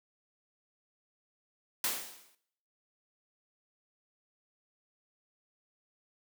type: noise with exponential decay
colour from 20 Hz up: white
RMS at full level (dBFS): -29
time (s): 1.84-2.35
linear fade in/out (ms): 2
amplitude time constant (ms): 110
effects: noise-tail reverb RT60 0.7 s tail -18 dB re dry + high-pass 200 Hz 12 dB/octave